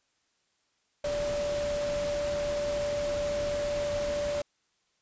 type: tone in noise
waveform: sine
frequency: 583 Hz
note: D5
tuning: 13 cents flat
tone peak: -28 dBFS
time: 1.04-4.42 s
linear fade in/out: 5 ms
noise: pink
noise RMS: -38 dBFS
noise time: 1.04-4.42 s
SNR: +7 dB
effects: white hiss -73 dBFS RMS until 5.01 s + resampled to 16000 Hz